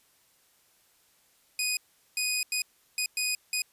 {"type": "tone bursts at uneven times", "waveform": "15% pulse", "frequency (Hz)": 2489, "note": "D#7", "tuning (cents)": 0, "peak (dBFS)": -20, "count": 6, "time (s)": [[1.59, 1.77], [2.17, 2.43], [2.52, 2.62], [2.98, 3.06], [3.17, 3.35], [3.53, 3.62]], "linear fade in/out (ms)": 2, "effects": ["white hiss -65 dBFS RMS until 3.72 s", "resampled to 32000 Hz"]}